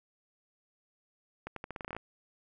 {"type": "accelerating click train", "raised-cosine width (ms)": 0.5, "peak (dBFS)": -24, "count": 12, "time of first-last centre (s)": [1.47, 1.966], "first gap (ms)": 93, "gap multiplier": 0.84, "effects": []}